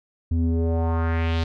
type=tone with low-pass filter sweep; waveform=square; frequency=82.41 Hz; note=E2; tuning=in tune; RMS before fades=-22 dBFS; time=0.31-1.44 s; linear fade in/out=5 ms; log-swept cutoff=180 to 4300 Hz; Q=2.3; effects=none